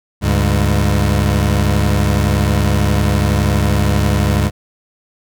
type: tone pair together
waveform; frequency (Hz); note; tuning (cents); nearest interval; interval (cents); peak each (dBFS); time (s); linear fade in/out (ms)
25% pulse; 71.42 / 101; D2 / G#2; -48 / -48; tritone; 600; -11; 0.21-4.51; 50
effects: none